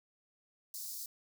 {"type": "high-pass noise", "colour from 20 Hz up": "white", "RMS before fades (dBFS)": -43, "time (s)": [0.74, 1.06], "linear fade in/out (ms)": 2, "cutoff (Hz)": 4300, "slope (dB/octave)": 48, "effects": []}